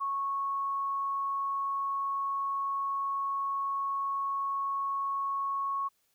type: tone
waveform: sine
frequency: 1103 Hz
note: C#6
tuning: 9 cents flat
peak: -29 dBFS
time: 0-5.89 s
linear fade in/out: 20 ms
effects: white hiss -73 dBFS RMS until 6.14 s